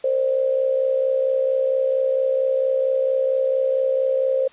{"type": "tone with amplitude modulation", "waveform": "sine", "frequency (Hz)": 528, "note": "C5", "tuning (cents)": 16, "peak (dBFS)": -14, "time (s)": [0.04, 4.48], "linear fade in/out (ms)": 5, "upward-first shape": "sine", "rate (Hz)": 64.4, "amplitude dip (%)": 65, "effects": ["white hiss -50 dBFS RMS until 4.52 s", "resampled to 8000 Hz"]}